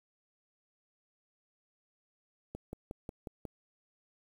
click train, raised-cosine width 2 ms, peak -27 dBFS, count 6, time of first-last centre 2.55-3.453 s, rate 5.54 Hz, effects 9-bit

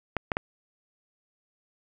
clicks, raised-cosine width 0.5 ms, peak -11 dBFS, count 3, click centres 0.167 / 0.318 / 0.369 s, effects none

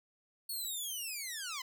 10% pulse linear sweep, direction down, 4431 to 987.8 Hz, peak -30 dBFS, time 0.49-1.62 s, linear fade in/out 5 ms, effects none

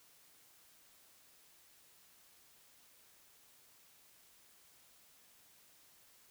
silence, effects white hiss -65 dBFS RMS until 6.3 s

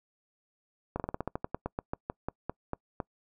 slowing click train, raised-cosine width 1 ms, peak -18 dBFS, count 18, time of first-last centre 0.96-3.002 s, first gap 38 ms, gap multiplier 1.13, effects noise-tail reverb RT60 0.1 s tail -26 dB re dry

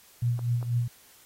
sine tone with tremolo, 120 Hz, B2, 49 cents flat, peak -21 dBFS, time 0.22-0.88 s, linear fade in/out 5 ms, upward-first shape triangle, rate 4.1 Hz, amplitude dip 75%
clicks, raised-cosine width 1 ms, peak -29 dBFS, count 2, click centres 0.392 / 0.628 s
effects white hiss -56 dBFS RMS until 1.25 s + AAC 48 kbps

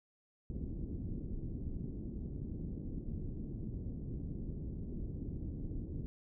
pink low-pass noise, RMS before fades -41 dBFS, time 0.5-6.06 s, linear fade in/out 0 ms, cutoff 320 Hz, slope 24 dB/octave, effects none

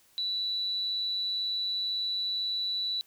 sine tone with amplitude modulation, 3951 Hz, B7, in tune, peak -27 dBFS, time 0.18-3.01 s, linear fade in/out 0 ms, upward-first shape sine, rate 186 Hz, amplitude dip 30%, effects white hiss -63 dBFS RMS until 3.06 s

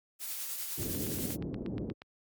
blue noise with tremolo, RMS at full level -36 dBFS, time 0.19-1.37 s, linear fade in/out 50 ms, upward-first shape triangle, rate 9.8 Hz, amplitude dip 40%
white low-pass noise, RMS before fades -37 dBFS, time 0.77-1.93 s, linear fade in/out 20 ms, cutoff 380 Hz, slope 24 dB/octave
click train, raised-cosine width 0.3 ms, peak -30 dBFS, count 11, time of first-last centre 0.83-2.019 s, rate 8.41 Hz
effects high-pass 60 Hz 12 dB/octave + Opus 48 kbps

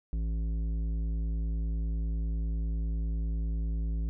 sine tone with tanh clipping, 55 Hz, A1, in tune, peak -30 dBFS, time 0.13-4.09 s, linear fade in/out 0 ms, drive 11 dB, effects none

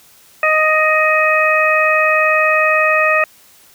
harmonic tone with a mistuned harmonic, 622.3 Hz, D#5, in tune, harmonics 1 / 2 / 3 / 4, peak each -16 / -16 / -16 / -16 dBFS, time 0.43-3.24 s, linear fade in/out 2 ms, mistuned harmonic 4, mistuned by +25 cents, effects white hiss -47 dBFS RMS until 3.74 s

